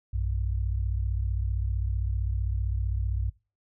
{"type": "tone pair together", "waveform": "sine", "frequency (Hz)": [59.83, 95.3], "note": ["A#1", "G2"], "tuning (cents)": [46, -48], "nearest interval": "minor sixth", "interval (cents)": 806, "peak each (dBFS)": [-27, -30], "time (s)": [0.13, 3.3], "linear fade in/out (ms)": 10, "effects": ["noise-tail reverb RT60 0.3 s tail -20 dB re dry"]}